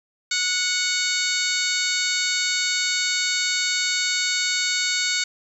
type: harmonic tone with a mistuned harmonic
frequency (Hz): 740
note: F#5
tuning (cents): 0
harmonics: 2 / 3 / 4 / 5 / 6 / 7 / 8 / 9 / 10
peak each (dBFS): -29 / -27 / -34 / -28 / -26 / -37 / -34 / -31 / -30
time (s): 0.31-5.24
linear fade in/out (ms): 5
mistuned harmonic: 2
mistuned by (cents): -20
effects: 9-bit